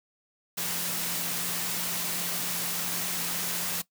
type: tone in noise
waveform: sine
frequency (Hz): 174.61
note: F3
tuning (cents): 0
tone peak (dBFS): -42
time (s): 0.57-3.82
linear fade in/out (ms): 10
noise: white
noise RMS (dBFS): -31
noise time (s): 0.57-3.82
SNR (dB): -14
effects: noise-tail reverb RT60 0.1 s tail -18 dB re dry + high-pass 100 Hz 12 dB/octave